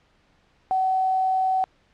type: tone with quantisation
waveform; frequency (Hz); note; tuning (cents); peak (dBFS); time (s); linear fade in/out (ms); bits
sine; 755; F#5; +35; -19; 0.71-1.64; 0; 7
effects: pink hiss -62 dBFS RMS until 1.93 s + low-pass 4000 Hz 12 dB/octave